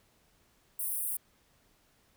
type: high-pass noise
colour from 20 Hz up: pink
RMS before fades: -34 dBFS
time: 0.79-1.17 s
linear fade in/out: 5 ms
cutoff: 8800 Hz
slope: 96 dB/octave
effects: pink hiss -68 dBFS RMS until 2.16 s